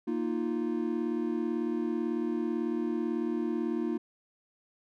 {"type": "chord", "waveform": "triangle", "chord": "Bb suspended fourth", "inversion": "none", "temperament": "equal", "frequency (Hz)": [233.1, 311.1, 349.2], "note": ["Bb3", "Eb4", "F4"], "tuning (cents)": [0, 0, 0], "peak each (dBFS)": -31, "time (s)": [0.07, 3.98], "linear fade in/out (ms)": 10, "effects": []}